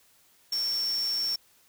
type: tone in noise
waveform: sine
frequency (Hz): 5460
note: F8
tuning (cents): -40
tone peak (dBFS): -26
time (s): 0.52-1.36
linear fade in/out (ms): 5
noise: white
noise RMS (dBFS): -43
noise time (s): 0.52-1.36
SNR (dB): +14
effects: white hiss -62 dBFS RMS until 1.68 s